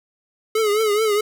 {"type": "tone with vibrato", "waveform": "square", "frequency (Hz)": 426.7, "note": "G#4", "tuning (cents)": 47, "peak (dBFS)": -17, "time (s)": [0.55, 1.21], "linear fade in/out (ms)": 5, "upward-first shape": "triangle", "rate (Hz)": 4.7, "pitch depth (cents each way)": 97, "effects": []}